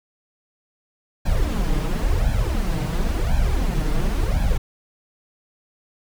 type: noise with flanger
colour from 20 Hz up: brown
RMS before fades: -20 dBFS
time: 1.25-4.58 s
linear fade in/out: 10 ms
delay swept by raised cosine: 1.2 to 6.6 ms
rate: 0.95 Hz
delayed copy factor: +0.9
effects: none